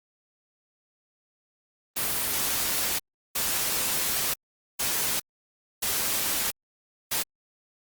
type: noise bursts at uneven times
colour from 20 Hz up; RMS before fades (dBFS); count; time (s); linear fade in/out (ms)
white; -27; 5; 1.96-2.99 / 3.35-4.34 / 4.79-5.2 / 5.82-6.51 / 7.11-7.23; 10
effects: Opus 24 kbps